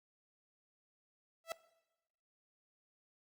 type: tone with exponential growth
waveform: sawtooth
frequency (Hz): 659.3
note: E5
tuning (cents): 0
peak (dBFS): -30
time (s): 1.44-1.52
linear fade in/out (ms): 1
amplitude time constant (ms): 16
effects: noise-tail reverb RT60 1.0 s tail -19 dB re dry + Opus 48 kbps